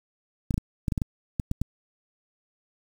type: clicks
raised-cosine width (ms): 5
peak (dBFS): -13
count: 10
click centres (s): 0.508 / 0.542 / 0.579 / 0.882 / 0.922 / 0.978 / 1.018 / 1.398 / 1.514 / 1.616
effects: 7-bit